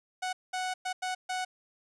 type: tone bursts at uneven times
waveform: sawtooth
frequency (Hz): 740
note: F#5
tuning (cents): 0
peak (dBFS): -27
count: 5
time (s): 0.22-0.33 / 0.53-0.74 / 0.85-0.93 / 1.02-1.15 / 1.29-1.45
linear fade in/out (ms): 10
effects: resampled to 22050 Hz + 10-bit